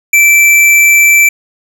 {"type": "tone", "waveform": "square", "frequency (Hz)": 2332, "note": "D7", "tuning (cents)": -13, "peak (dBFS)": -4, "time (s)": [0.13, 1.29], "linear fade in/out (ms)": 5, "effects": []}